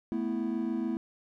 triangle chord, A suspended second, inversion none, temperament equal, 220 / 246.9 / 329.6 Hz, A3 / B3 / E4, 0 / 0 / 0 cents, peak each -31 dBFS, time 0.12-0.97 s, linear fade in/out 0 ms, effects tanh soft clip ceiling -19 dBFS

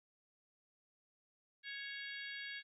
harmonic tone with a mistuned harmonic, 554.4 Hz, C#5, in tune, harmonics 3 / 4 / 5 / 6 / 7 / 8, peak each -47 / -49 / -54 / -53 / -55 / -56 dBFS, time 1.63-2.63 s, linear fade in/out 50 ms, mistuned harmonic 7, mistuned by -35 cents, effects none

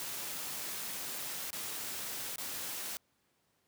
white noise with dropouts, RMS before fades -40 dBFS, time 0-2.97 s, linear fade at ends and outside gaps 0 ms, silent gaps 1.505-1.53 / 2.359-2.382 s, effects pink hiss -75 dBFS RMS until 3.67 s + high-pass 100 Hz 12 dB/octave

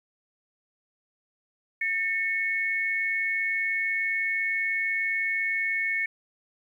sine tone pair together, 1807 / 2205 Hz, A6 / C#7, +46 / -10 cents, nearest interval minor third, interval 344 cents, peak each -29 / -26 dBFS, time 1.81-6.06 s, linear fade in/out 5 ms, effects 10-bit

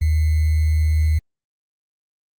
sine tone with sample-and-hold, 77.78 Hz, D#2, in tune, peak -14 dBFS, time 0.01-1.19 s, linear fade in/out 10 ms, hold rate 2100 Hz, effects Opus 24 kbps

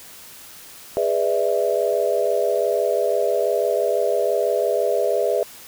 sine chord, E dominant seventh, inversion first, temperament just, 412 / 494.4 / 593.3 / 659.3 Hz, G#4 / B4 / D5 / E5, -14 / +2 / +18 / 0 cents, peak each -23 dBFS, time 0.97-5.43 s, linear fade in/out 0 ms, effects white hiss -42 dBFS RMS until 5.67 s

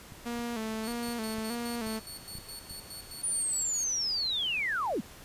clicks, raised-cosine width 5 ms, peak -34 dBFS, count 8, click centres 0.122 / 0.392 / 1.087 / 1.384 / 1.87 / 2.354 / 2.386 / 2.71 s
sawtooth tone with vibrato, 228.5 Hz, A#3, 34 cents flat, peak -29 dBFS, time 0.25-2 s, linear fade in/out 20 ms, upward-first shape square, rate 1.6 Hz, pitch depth 65 cents each way
20% pulse tone with tremolo, 4422 Hz, C#8, 5 cents flat, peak -35 dBFS, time 0.82-3.88 s, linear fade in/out 50 ms, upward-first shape square, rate 4.8 Hz, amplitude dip 70%
sine linear sweep, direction down, 9640 to 152.4 Hz, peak -28 dBFS, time 3.23-5.01 s, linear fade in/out 10 ms
effects pink hiss -50 dBFS RMS until 5.24 s + resampled to 32000 Hz

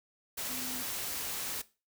sine tone in noise, 253.8 Hz, B3, 47 cents sharp, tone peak -44 dBFS, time 0.49-0.83 s, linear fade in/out 10 ms, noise white, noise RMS -37 dBFS, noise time 0.37-1.62 s, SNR -10 dB, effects noise-tail reverb RT60 0.3 s tail -18 dB re dry

